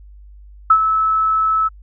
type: tone with ADSR envelope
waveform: sine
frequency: 1303 Hz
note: E6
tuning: 20 cents flat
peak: -5 dBFS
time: 0.7-1.69 s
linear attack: 6 ms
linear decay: 71 ms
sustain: -8 dB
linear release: 22 ms
effects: added 50 Hz sine -38 dBFS peak until 1.82 s